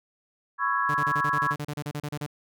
sine chord, C# minor seventh, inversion third, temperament just, 997.9 / 1108.7 / 1330.5 / 1663.1 Hz, B5 / C#6 / E6 / G#6, +18 / 0 / +16 / +2 cents, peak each -30 / -26 / -31 / -28 dBFS, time 0.58-1.56 s, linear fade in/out 50 ms
sawtooth tone bursts, 147.4 Hz, D3, 7 cents sharp, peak -26 dBFS, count 16, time 0.89-2.264 s, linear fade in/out 5 ms, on 54 ms, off 34 ms
effects none

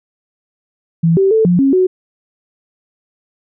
sine tone with pitch steps, 165.6 / 387.3 / 441.7 / 176.8 / 272.3 / 370.4 Hz, E3 / G4 / A4 / F3 / C#4 / F#4, +8 / -21 / +7 / +22 / -31 / +2 cents, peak -8 dBFS, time 1.03-1.87 s, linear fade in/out 10 ms, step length 140 ms, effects none

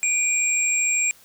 sine tone pair together, 2384 / 7569 Hz, D7 / A#8, +25 / +25 cents, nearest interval octave + minor sixth, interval 2000 cents, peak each -22 / -20 dBFS, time 0.03-1.11 s, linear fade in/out 0 ms, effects tanh soft clip ceiling -11 dBFS + white hiss -52 dBFS RMS until 1.24 s

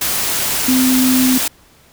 sine tone in noise, 256.7 Hz, C4, 33 cents flat, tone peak -11 dBFS, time 0.68-1.38 s, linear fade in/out 5 ms, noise white, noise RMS -18 dBFS, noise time 0.01-1.48 s, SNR +4 dB, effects pink hiss -49 dBFS RMS until 1.92 s

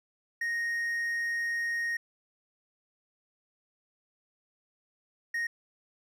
triangle tone bursts at uneven times, 1864.7 Hz, A#6, in tune, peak -27 dBFS, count 2, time 0.41-1.97 / 5.34-5.47 s, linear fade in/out 5 ms, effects none

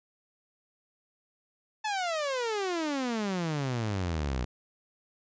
sawtooth exponential sweep, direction down, 880 to 59 Hz, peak -25 dBFS, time 1.84-4.45 s, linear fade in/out 10 ms, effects resampled to 16000 Hz

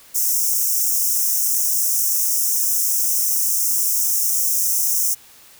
white high-pass noise, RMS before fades -19 dBFS, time 0.14-5.15 s, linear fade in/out 20 ms, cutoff 5400 Hz, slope 96 dB/octave, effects white hiss -47 dBFS RMS until 5.59 s

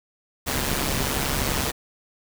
pink noise with amplitude modulation, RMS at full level -22 dBFS, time 0.46-1.72 s, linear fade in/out 20 ms, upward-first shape sine, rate 138 Hz, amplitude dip 65%, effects none

